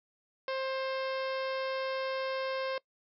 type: harmonic tone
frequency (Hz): 529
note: C5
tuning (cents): +19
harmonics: 1 / 2 / 3 / 4 / 5 / 6 / 7 / 8 / 9 / 10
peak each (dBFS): -33 / -39 / -43 / -45 / -47 / -49 / -50 / -51 / -52 / -53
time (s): 0.48-2.78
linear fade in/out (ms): 2
effects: noise-tail reverb RT60 0.1 s tail -23 dB re dry